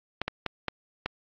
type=clicks; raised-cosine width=0.3 ms; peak=-12 dBFS; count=5; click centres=0.216 / 0.28 / 0.463 / 0.683 / 1.06 s; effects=low-pass 5000 Hz 12 dB/octave + AAC 48 kbps